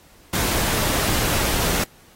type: noise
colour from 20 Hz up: pink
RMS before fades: -22 dBFS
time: 0.33-1.84 s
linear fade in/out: 5 ms
effects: pink hiss -52 dBFS RMS until 2.15 s + AAC 48 kbps